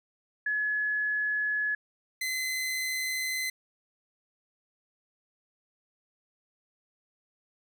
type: tone pair in turn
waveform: sine / sawtooth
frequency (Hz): 1700 / 2043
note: G#6 / C7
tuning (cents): +40 / -42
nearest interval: minor third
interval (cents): 318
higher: second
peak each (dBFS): -26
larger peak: neither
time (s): 0.46-1.75 / 2.21-3.5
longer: neither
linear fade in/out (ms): 5
effects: none